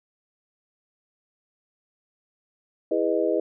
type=chord; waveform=sine; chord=E major seventh; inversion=none; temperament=just; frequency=329.6 / 412 / 494.4 / 618.1 Hz; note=E4 / G#4 / B4 / D#5; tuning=0 / -14 / +2 / -12 cents; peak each=-26 dBFS; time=2.91-3.4 s; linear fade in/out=5 ms; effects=none